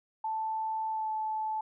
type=tone with pitch glide; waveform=sine; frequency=880 to 869.9 Hz; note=A5 to A5; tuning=0 to -20 cents; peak=-30 dBFS; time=0.24-1.61 s; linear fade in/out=5 ms; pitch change=-20 cents; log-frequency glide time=0.89-1.1 s; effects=none